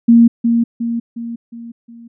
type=tone with echo; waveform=sine; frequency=233.1 Hz; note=A#3; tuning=in tune; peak=-4 dBFS; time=0.08-0.28 s; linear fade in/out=10 ms; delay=360 ms; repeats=5; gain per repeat=-6 dB; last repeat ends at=2.08 s; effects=none